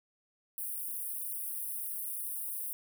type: high-pass noise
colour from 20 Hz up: white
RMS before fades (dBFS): -38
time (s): 0.58-2.73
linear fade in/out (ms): 0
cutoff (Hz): 9000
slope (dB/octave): 96
effects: none